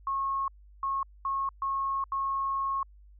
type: tone bursts at uneven times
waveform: sine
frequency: 1090 Hz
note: C#6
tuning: 29 cents flat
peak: -27 dBFS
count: 5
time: 0.07-0.48 / 0.83-1.03 / 1.25-1.49 / 1.62-2.04 / 2.12-2.83 s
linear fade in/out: 2 ms
effects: added 50 Hz sine -51 dBFS peak until 3.19 s